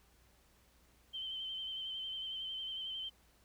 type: tone with vibrato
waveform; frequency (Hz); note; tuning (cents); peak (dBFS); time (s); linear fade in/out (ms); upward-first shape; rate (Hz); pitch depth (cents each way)
sine; 3100; G7; -20; -39; 1.13-3.1; 20; square; 11; 23
effects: added 60 Hz sine -69 dBFS peak until 3.44 s + pink hiss -69 dBFS RMS until 3.44 s